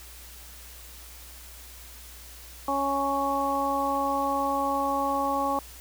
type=harmonic tone; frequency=277.2 Hz; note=C#4; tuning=in tune; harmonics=1 / 2 / 3 / 4; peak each=-32 / -31 / -28 / -28 dBFS; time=2.68-5.59 s; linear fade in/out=2 ms; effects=added 60 Hz sine -47 dBFS peak until 5.8 s + white hiss -47 dBFS RMS until 5.8 s